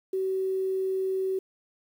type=tone with quantisation; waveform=sine; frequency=380 Hz; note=F#4; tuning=46 cents sharp; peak=-25 dBFS; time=0.13-1.39 s; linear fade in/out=5 ms; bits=9; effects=none